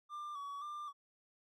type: tone with vibrato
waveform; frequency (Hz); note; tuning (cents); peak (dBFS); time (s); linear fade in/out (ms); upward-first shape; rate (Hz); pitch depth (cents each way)
triangle; 1161; D6; -20; -40; 0.09-0.93; 50; square; 1.9; 45
effects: none